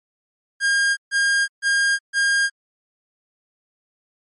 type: tone bursts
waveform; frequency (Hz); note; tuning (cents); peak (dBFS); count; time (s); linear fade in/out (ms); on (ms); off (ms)
45% pulse; 1615; G#6; -49; -16; 4; 0.6-2.5; 50; 370; 140
effects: MP3 48 kbps